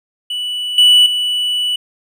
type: tone with level steps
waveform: triangle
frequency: 2960 Hz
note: F#7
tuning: in tune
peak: -17 / -4 / -13 dBFS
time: 0.3-1.76 s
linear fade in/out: 5 ms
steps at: 0.78 / 1.06 s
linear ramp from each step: 2 ms
effects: none